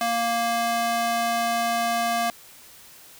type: tone with high-pass filter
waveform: square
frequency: 233.1 Hz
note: A#3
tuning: in tune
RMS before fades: -24 dBFS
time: 0.01-2.3 s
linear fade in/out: 0 ms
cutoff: 600 Hz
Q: 1.4
effects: white hiss -48 dBFS RMS until 3.19 s

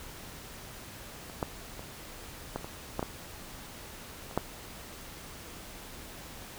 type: clicks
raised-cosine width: 1 ms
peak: -30 / -15 / -29 / -18 / -25 / -16 / -17 / -30 / -12 dBFS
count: 9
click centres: 1.298 / 1.428 / 1.794 / 2.56 / 2.645 / 2.994 / 3.028 / 4.312 / 4.376 s
effects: pink hiss -46 dBFS RMS until 6.58 s

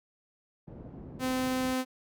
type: low-pass noise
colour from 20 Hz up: pink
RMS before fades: -43 dBFS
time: 0.67-1.74 s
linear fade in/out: 10 ms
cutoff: 400 Hz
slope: 12 dB/octave
type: tone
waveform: sawtooth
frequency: 257.4 Hz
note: C4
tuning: 28 cents flat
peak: -24 dBFS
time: 1.19-1.85 s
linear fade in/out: 50 ms
effects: high-pass 60 Hz 12 dB/octave

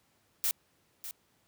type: noise with echo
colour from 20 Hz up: blue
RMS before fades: -29 dBFS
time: 0.44-0.51 s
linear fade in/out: 0 ms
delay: 600 ms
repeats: 1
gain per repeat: -12 dB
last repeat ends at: 1.11 s
effects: pink hiss -70 dBFS RMS until 1.47 s + high-pass 80 Hz 12 dB/octave

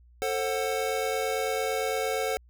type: chord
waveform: square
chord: F# diminished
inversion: first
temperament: just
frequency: 444 / 532.8 / 740 Hz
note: A4 / C5 / F#5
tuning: +16 / +31 / 0 cents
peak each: -31 / -32 / -33 dBFS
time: 0.22-2.37 s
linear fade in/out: 0 ms
effects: added 60 Hz sine -53 dBFS peak until 2.49 s

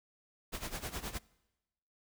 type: noise with tremolo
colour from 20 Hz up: pink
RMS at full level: -38 dBFS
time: 0.52-1.19 s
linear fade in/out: 20 ms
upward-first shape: sine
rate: 9.6 Hz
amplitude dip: 80%
effects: noise-tail reverb RT60 1.0 s tail -23 dB re dry

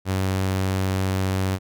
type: tone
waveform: sawtooth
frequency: 94.9 Hz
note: F#2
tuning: 44 cents sharp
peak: -17 dBFS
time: 0.05-1.59 s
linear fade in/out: 50 ms
effects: none

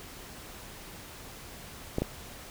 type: clicks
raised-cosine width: 2 ms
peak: -14 dBFS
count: 2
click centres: 1.984 / 2.02 s
effects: pink hiss -46 dBFS RMS until 2.5 s

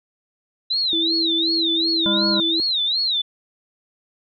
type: tone with vibrato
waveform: sine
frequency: 3897 Hz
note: B7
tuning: 24 cents flat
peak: -18 dBFS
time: 0.7-3.22 s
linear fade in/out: 10 ms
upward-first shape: sine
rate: 2.7 Hz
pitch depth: 190 cents each way
type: tone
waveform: sine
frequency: 328.7 Hz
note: E4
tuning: 5 cents flat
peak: -23 dBFS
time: 0.93-2.6 s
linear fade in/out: 0 ms
type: harmonic tone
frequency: 202.2 Hz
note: G#3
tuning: 46 cents flat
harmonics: 1 / 3 / 5 / 7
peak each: -23 / -28 / -30 / -31 dBFS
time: 2.06-2.4 s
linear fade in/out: 0 ms
effects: none

